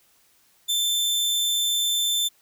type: tone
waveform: sawtooth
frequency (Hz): 3546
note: A7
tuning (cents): +13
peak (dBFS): -18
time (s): 0.68-2.29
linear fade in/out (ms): 20
effects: white hiss -61 dBFS RMS until 2.41 s